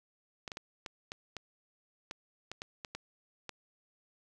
clicks, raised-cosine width 0.2 ms, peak -23 dBFS, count 12, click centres 0.478 / 0.518 / 0.571 / 0.862 / 1.119 / 1.367 / 2.111 / 2.516 / 2.619 / 2.848 / 2.95 / 3.493 s, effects none

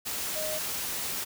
sine tone in noise, 620 Hz, D#5, 6 cents flat, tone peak -33 dBFS, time 0.35-0.59 s, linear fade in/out 20 ms, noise white, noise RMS -33 dBFS, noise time 0.05-1.25 s, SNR -3 dB, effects none

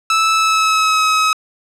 sawtooth tone with pitch glide, 1311 to 1277.4 Hz, E6 to D#6, -10 to +45 cents, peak -8 dBFS, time 0.1-1.33 s, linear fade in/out 2 ms, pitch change -45 cents, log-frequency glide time 0.33-1.03 s, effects low-pass 8000 Hz 12 dB/octave

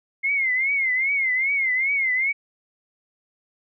sine tone with vibrato, 2126 Hz, C7, 27 cents sharp, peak -19 dBFS, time 0.23-2.33 s, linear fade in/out 20 ms, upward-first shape triangle, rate 2.5 Hz, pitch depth 130 cents each way, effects none

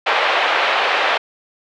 pink band-pass noise, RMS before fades -17 dBFS, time 0.06-1.18 s, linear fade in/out 10 ms, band 550 to 3300 Hz, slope 24 dB/octave, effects none

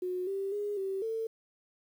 sine tone with pitch steps, 364.1 / 391.3 / 412.2 / 386.3 / 448.5 Hz, F#4 / G4 / G#4 / G4 / A4, -28 / -3 / -13 / -25 / +33 cents, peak -31 dBFS, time 0.02-1.27 s, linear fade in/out 5 ms, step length 250 ms, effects 10-bit

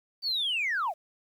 sine linear sweep, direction down, 4638 to 580 Hz, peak -25 dBFS, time 0.22-0.94 s, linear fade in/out 50 ms, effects tanh soft clip ceiling -23 dBFS + 10-bit

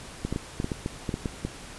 clicks, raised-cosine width 3 ms, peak -15 dBFS, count 11, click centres 0.25 / 0.326 / 0.361 / 0.601 / 0.644 / 0.718 / 0.861 / 1.092 / 1.141 / 1.258 / 1.45 s, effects pink hiss -43 dBFS RMS until 1.78 s + resampled to 24000 Hz

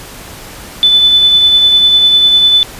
sine tone with tremolo, 3500 Hz, A7, 10 cents flat, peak -3 dBFS, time 0.83-2.63 s, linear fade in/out 0 ms, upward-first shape sine, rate 10 Hz, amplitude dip 30%, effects pink hiss -30 dBFS RMS until 2.79 s + resampled to 32000 Hz

